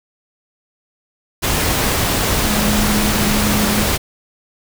sine tone in noise, 209.8 Hz, G#3, 18 cents sharp, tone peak -18 dBFS, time 2.49-3.85 s, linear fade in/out 20 ms, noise pink, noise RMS -17 dBFS, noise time 1.42-3.98 s, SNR -4 dB, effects none

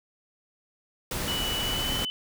pink noise, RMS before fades -31 dBFS, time 1.11-2.05 s, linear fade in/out 2 ms
sine tone with pitch glide, 2960 to 3019 Hz, F#7 to F#7, 0 to +34 cents, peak -29 dBFS, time 1.28-2.1 s, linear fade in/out 0 ms, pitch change +34 cents, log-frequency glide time 1.67-1.94 s
effects none

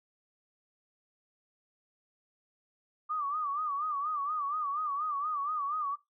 sine tone with vibrato, 1182 Hz, D6, 11 cents sharp, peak -30 dBFS, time 3.09-5.96 s, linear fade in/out 20 ms, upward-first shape sine, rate 4.2 Hz, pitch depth 110 cents each way, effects noise-tail reverb RT60 0.2 s tail -21 dB re dry

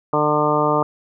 harmonic tone, 150 Hz, D3, 37 cents sharp, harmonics 1 / 2 / 3 / 4 / 5 / 6 / 7 / 8, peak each -26 / -24 / -22 / -22 / -26 / -23 / -24 / -22 dBFS, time 0.13-0.83 s, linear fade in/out 2 ms, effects none

